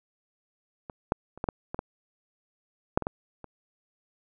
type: clicks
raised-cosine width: 1 ms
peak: -24 / -9 / -30 / -15 / -12 / -19 / -16 / -6 / -19 / -14 / -27 dBFS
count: 11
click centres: 0.898 / 1.121 / 1.376 / 1.441 / 1.488 / 1.745 / 1.791 / 2.975 / 3.023 / 3.069 / 3.443 s
effects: none